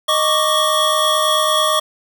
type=tone cluster; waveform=square; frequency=621 / 1111 / 1180 / 3337 Hz; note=D#5 / C#6 / D6 / G#7; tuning=-3 / +4 / +8 / +8 cents; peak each=-20 dBFS; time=0.08-1.8 s; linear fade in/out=10 ms; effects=none